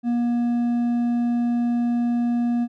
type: tone with hard clipping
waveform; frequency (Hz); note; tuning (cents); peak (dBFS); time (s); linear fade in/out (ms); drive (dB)
triangle; 238.7; A#3; +41; -20; 0.03-2.68; 50; 7
effects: none